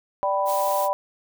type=chord; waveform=sine; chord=G major; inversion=second; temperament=equal with one note detuned; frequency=587.3 / 777.7 / 987.8 Hz; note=D5 / G5 / B5; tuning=0 / -14 / 0 cents; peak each=-24 / -26 / -24 dBFS; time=0.23-0.93 s; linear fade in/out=0 ms
type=noise; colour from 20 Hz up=blue; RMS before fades=-33 dBFS; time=0.45-0.89 s; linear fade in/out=50 ms
effects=none